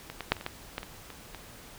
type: clicks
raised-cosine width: 0.3 ms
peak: -22 / -18 / -6 / -26 / -24 / -16 / -16 / -23 / -26 / -24 dBFS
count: 10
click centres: 0.1 / 0.207 / 0.32 / 0.367 / 0.411 / 0.464 / 0.781 / 0.831 / 1.103 / 1.347 s
effects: pink hiss -49 dBFS RMS until 1.78 s